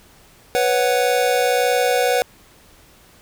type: chord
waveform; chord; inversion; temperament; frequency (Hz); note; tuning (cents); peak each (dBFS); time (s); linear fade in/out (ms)
square; B suspended second; none; just; 493.9 / 555.6 / 740.8; B4 / C#5 / F#5; 0 / +4 / +2; -19 / -23 / -21; 0.55-2.22; 0
effects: pink hiss -50 dBFS RMS until 3.21 s